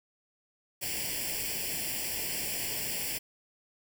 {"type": "noise with comb filter", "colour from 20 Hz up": "white", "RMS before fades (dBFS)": -34, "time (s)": [0.81, 3.19], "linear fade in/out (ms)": 20, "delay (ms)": 0.39, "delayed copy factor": 0.9, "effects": []}